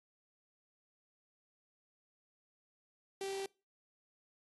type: tone with notch filter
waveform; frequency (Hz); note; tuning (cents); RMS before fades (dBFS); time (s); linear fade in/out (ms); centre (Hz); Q
sawtooth; 390; G4; -9; -40; 3.21-3.46; 2; 1300; 0.97
effects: noise-tail reverb RT60 0.3 s tail -24 dB re dry + AAC 32 kbps